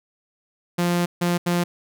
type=tone bursts at uneven times; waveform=sawtooth; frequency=174.61 Hz; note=F3; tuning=in tune; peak=-15 dBFS; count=3; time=0.78-1.06 / 1.21-1.38 / 1.46-1.64 s; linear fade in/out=10 ms; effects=none